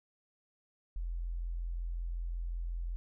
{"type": "tone", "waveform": "sine", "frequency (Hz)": 42.73, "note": "F1", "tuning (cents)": -37, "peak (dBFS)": -34, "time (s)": [0.96, 2.96], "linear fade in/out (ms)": 0, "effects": []}